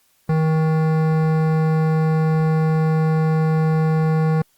sine tone with hard clipping, 158.2 Hz, D#3, 29 cents sharp, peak -17 dBFS, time 0.29-4.42 s, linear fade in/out 5 ms, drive 16 dB, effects white hiss -61 dBFS RMS until 4.57 s + Opus 48 kbps

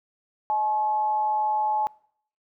sine tone with amplitude modulation, 853 Hz, G#5, 46 cents sharp, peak -19 dBFS, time 0.5-1.87 s, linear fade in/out 0 ms, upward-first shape sine, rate 230 Hz, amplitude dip 45%, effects noise-tail reverb RT60 0.6 s tail -23 dB re dry

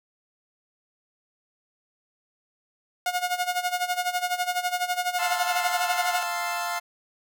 sawtooth tone with tremolo, 719 Hz, F#5, 50 cents flat, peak -18 dBFS, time 3.06-6.23 s, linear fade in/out 2 ms, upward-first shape sine, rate 12 Hz, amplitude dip 80%
25% pulse chord, F major seventh, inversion none, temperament equal, 698.5 / 880 / 1046.5 / 1318.5 Hz, F5 / A5 / C6 / E6, 0 / 0 / 0 / 0 cents, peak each -26 / -30 / -30 / -32 dBFS, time 5.18-6.8 s, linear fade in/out 20 ms
effects none

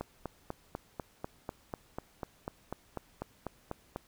click train, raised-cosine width 1 ms, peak -22 dBFS, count 17, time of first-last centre 0.01-3.961 s, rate 4.05 Hz, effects pink hiss -64 dBFS RMS until 4.07 s

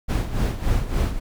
brown noise with tremolo, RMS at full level -19 dBFS, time 0.08-1.2 s, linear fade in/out 20 ms, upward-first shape sine, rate 3.5 Hz, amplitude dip 70%, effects none

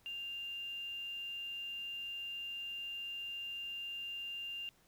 sine tone with quantisation, 2794 Hz, F7, in tune, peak -40 dBFS, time 0.06-4.69 s, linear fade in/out 0 ms, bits 10, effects pink hiss -69 dBFS RMS until 4.87 s

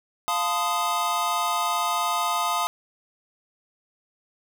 square chord, F dominant seventh, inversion none, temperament equal with one note detuned, 698.5 / 880 / 1021.4 / 1244.5 Hz, F5 / A5 / C6 / Eb6, 0 / 0 / -42 / 0 cents, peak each -30 / -30 / -30 / -27 dBFS, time 0.28-2.67 s, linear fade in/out 0 ms, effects none

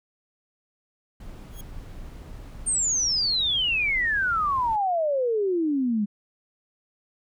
brown noise, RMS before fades -40 dBFS, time 1.2-4.76 s, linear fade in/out 5 ms
5% pulse tone with exponential growth, 3287 Hz, G#7, 19 cents flat, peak -30 dBFS, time 1.47-1.61 s, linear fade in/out 5 ms, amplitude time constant 30 ms
sine exponential sweep, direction down, 8860 to 199.5 Hz, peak -21 dBFS, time 2.66-6.06 s, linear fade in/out 20 ms
effects none

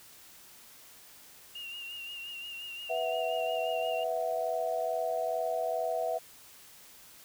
sine tone with vibrato, 2800 Hz, F7, 4 cents sharp, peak -39 dBFS, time 1.55-4.04 s, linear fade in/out 5 ms, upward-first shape sine, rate 5.7 Hz, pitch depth 41 cents each way
sine chord, B suspended fourth, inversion none, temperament just, 493.9 / 658.5 / 740.8 Hz, B4 / E5 / F#5, 0 / -2 / +2 cents, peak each -36 / -31 / -35 dBFS, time 2.89-6.19 s, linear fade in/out 20 ms
effects white hiss -54 dBFS RMS until 7.24 s

